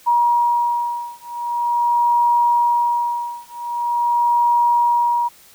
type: beating tone pair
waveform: sine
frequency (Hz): 953 / 953.44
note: A#5 / A#5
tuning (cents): +38 / +39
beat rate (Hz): 0.44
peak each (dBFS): -18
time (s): 0.06-5.29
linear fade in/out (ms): 20
effects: white hiss -48 dBFS RMS until 5.54 s